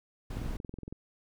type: noise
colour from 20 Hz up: brown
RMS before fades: -36 dBFS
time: 0.3-0.57 s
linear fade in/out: 5 ms
type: click train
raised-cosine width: 3 ms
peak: -28 dBFS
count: 13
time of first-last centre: 0.37-0.926 s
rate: 21.6 Hz
effects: none